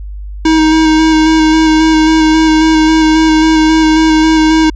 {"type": "tone with vibrato", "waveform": "square", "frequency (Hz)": 316.1, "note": "D#4", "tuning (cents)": 27, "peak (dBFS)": -6, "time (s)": [0.45, 4.7], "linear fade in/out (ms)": 5, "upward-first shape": "square", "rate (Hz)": 3.7, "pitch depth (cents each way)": 14, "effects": ["added 50 Hz sine -21 dBFS peak until 4.75 s", "resampled to 16000 Hz"]}